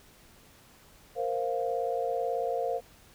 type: chord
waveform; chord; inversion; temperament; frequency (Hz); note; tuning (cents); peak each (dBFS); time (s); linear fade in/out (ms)
sine; Bb suspended second; none; just; 466.2 / 524.4 / 699.2; Bb4 / C5 / F5; 0 / +4 / +2; -32; 1.15-2.81; 50
effects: pink hiss -57 dBFS RMS until 3.14 s